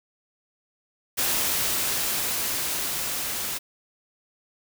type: noise with level ramp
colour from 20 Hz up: white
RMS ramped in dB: -24 to -30 dBFS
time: 1.17-3.59 s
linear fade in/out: 20 ms
effects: none